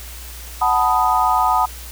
sine chord, B dominant seventh, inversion second, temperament equal, 740 / 880 / 987.8 / 1244.5 Hz, F#5 / A5 / B5 / D#6, 0 / 0 / 0 / 0 cents, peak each -19 dBFS, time 0.61-1.66 s, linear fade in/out 10 ms, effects added 60 Hz sine -34 dBFS peak until 1.91 s + white hiss -37 dBFS RMS until 1.91 s

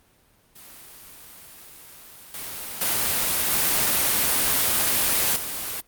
white noise with level steps, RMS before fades -45 / -34 / -23 / -21 / -30 dBFS, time 0.55-5.81 s, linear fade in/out 10 ms, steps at 2.34 / 2.81 / 3.5 / 5.36 s, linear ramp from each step 2 ms, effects pink hiss -60 dBFS RMS until 5.87 s + Opus 32 kbps

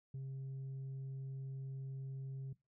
sine tone, 134.3 Hz, C3, 46 cents sharp, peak -39 dBFS, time 0.14-2.53 s, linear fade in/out 5 ms, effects noise-tail reverb RT60 0.2 s tail -20 dB re dry + tanh soft clip ceiling -41 dBFS

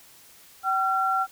sine tone pair together, 766.1 / 1365 Hz, G5 / F6, -40 / -40 cents, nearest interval minor seventh, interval 1000 cents, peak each -25 / -23 dBFS, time 0.63-1.27 s, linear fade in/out 50 ms, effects white hiss -52 dBFS RMS until 1.31 s

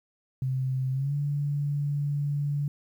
sine tone with pitch glide, 130.81 to 144.31 Hz, C3 to D3, 0 to -30 cents, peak -25 dBFS, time 0.42-2.68 s, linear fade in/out 2 ms, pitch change +170 cents, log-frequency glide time 0.92-1.14 s, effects 10-bit

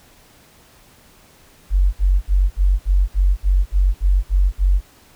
sine tone bursts, 46.73 Hz, F#1, 18 cents sharp, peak -11 dBFS, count 11, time 1.7-4.81 s, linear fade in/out 50 ms, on 230 ms, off 58 ms, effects pink hiss -50 dBFS RMS until 5.15 s

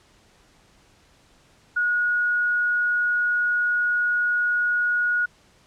sine tone, 1450 Hz, F#6, 35 cents flat, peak -19 dBFS, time 1.76-5.26 s, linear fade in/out 10 ms, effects pink hiss -57 dBFS RMS until 5.66 s + low-pass 8000 Hz 12 dB/octave

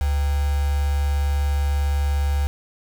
sine tone with quantisation, 71.5 Hz, D2, 46 cents flat, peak -18 dBFS, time 0.01-2.47 s, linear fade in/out 0 ms, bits 5, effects none

